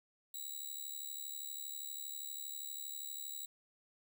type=tone with amplitude modulation; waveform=5% pulse; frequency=3900 Hz; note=B7; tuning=23 cents flat; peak=-31 dBFS; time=0.34-3.46 s; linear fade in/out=5 ms; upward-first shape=sine; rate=72.5 Hz; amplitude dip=85%; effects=none